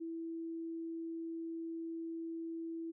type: tone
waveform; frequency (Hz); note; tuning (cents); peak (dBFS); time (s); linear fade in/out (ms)
sine; 329.6; E4; 0; -39; 0-2.92; 20
effects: none